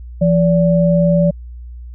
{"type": "tone pair together", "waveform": "sine", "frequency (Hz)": [170.4, 578.3], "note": ["F3", "D5"], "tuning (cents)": [-42, -27], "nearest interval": "octave + major sixth", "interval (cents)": 2115, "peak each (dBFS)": [-11, -14], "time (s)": [0.21, 1.31], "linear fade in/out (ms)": 10, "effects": ["added 60 Hz sine -29 dBFS peak until 1.94 s"]}